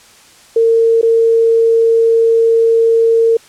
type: tone with dropouts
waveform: sine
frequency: 456.2 Hz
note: A#4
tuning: 37 cents flat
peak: -7 dBFS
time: 0.56-3.37 s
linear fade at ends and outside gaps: 5 ms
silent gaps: 1.014-1.028 s
effects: white hiss -43 dBFS RMS until 3.48 s + low-pass 9000 Hz 12 dB/octave